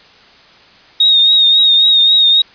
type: tone with vibrato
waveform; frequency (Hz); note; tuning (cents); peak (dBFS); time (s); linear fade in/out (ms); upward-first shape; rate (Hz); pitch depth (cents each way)
sine; 3729; A#7; 0; -6; 1-2.42; 5; triangle; 3.7; 49
effects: white hiss -43 dBFS RMS until 2.54 s + resampled to 11025 Hz